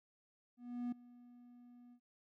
triangle tone with ADSR envelope, 243.1 Hz, B3, 27 cents flat, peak -34 dBFS, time 0.57-2 s, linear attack 350 ms, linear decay 6 ms, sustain -21 dB, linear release 76 ms, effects none

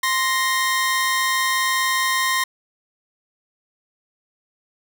sawtooth tone pair together, 1046.5 / 1864.7 Hz, C6 / A#6, 0 / 0 cents, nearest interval minor seventh, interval 1000 cents, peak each -17 / -18 dBFS, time 0.03-2.44 s, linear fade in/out 5 ms, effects none

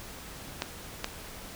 clicks, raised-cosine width 0.2 ms, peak -12 dBFS, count 2, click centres 0.621 / 1.044 s, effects pink hiss -44 dBFS RMS until 1.55 s

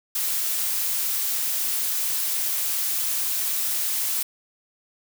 blue noise, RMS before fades -25 dBFS, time 0.15-4.23 s, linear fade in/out 5 ms, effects none

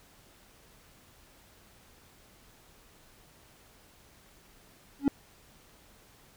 triangle tone with exponential growth, 280 Hz, C#4, 18 cents sharp, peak -14 dBFS, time 4.99-5.08 s, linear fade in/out 1 ms, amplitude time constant 18 ms, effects pink hiss -59 dBFS RMS until 6.36 s

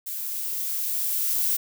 violet noise with level ramp, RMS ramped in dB -32 to -23 dBFS, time 0.06-1.57 s, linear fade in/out 10 ms, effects none

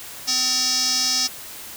square tone with band-pass filter, 255 Hz, C4, 44 cents flat, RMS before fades -21 dBFS, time 0.27-1.28 s, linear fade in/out 20 ms, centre 5400 Hz, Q 6.2, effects white hiss -37 dBFS RMS until 1.76 s

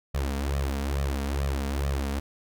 sawtooth tone with flanger, 69.3 Hz, C#2, in tune, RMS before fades -28 dBFS, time 0.14-2.2 s, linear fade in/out 10 ms, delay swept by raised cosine 1.6 to 4.4 ms, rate 2.3 Hz, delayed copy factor +0.95, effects none

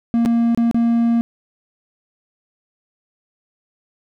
triangle tone with dropouts, 233.1 Hz, A#3, in tune, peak -11 dBFS, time 0.14-1.21 s, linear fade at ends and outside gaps 0 ms, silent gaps 0.251-0.259 / 0.548-0.575 / 0.712-0.745 s, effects none

